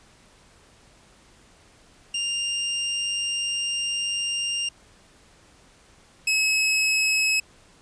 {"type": "tone pair in turn", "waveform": "sawtooth", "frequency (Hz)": [2799, 2571], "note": ["F7", "E7"], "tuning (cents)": [3, -44], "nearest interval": "minor second", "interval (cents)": 147, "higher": "first", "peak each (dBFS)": [-21, -16], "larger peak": "second", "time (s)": [[2.14, 4.69], [6.27, 7.4]], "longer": "first", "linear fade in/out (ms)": 5, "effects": ["pink hiss -55 dBFS RMS until 7.81 s", "resampled to 22050 Hz"]}